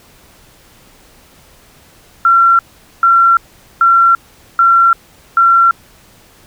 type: tone bursts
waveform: sine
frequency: 1363 Hz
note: F6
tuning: 43 cents flat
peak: -5 dBFS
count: 5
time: 2.25-5.71 s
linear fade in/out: 2 ms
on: 340 ms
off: 440 ms
effects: pink hiss -45 dBFS RMS until 6.46 s